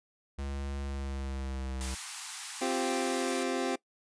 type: tone with pitch glide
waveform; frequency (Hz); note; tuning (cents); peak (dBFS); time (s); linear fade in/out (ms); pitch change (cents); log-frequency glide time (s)
square; 69.3 to 65.41; C#2 to C2; 0 to 0; -35; 0.38-1.95; 10; -100; 0.81-1.79
type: high-pass noise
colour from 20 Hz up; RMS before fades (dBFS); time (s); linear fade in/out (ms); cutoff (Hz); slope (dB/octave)
white; -39; 1.81-3.43; 0; 760; 96
type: chord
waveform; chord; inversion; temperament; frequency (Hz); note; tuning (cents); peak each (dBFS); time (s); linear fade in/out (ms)
25% pulse; C suspended fourth; none; equal; 261.6 / 349.2 / 392; C4 / F4 / G4; 0 / 0 / 0; -29 / -31 / -31; 2.61-3.76; 10
effects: noise-tail reverb RT60 0.1 s tail -21 dB re dry + resampled to 22050 Hz